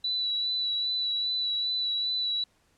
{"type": "tone with vibrato", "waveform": "sine", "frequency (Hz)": 3951, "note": "B7", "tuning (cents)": 0, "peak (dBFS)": -26, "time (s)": [0.04, 2.44], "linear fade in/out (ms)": 5, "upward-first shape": "sine", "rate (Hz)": 2.5, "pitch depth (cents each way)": 21, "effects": ["pink hiss -67 dBFS RMS until 2.77 s", "low-pass 10000 Hz 12 dB/octave"]}